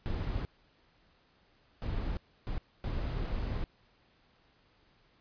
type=noise bursts at uneven times; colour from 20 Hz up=brown; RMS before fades=-34 dBFS; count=4; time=0.06-0.45 / 1.82-2.17 / 2.47-2.58 / 2.84-3.64 s; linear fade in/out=0 ms; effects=pink hiss -67 dBFS RMS until 5.2 s + resampled to 11025 Hz